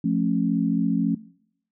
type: chord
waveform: sine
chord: F augmented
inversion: none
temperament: just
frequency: 174.61 / 218.3 / 272.8 Hz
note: F3 / A3 / C#4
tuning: 0 / -13 / -28 cents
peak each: -24 dBFS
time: 0.04-1.15 s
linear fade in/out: 5 ms
effects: noise-tail reverb RT60 0.7 s tail -21 dB re dry